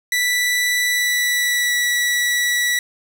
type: tone with pitch glide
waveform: sawtooth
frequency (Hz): 1971 to 1947.2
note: B6 to B6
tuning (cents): -4 to -25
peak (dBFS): -13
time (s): 0.12-2.79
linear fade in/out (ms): 2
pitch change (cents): -21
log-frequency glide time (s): 0.84-1.86
effects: 7-bit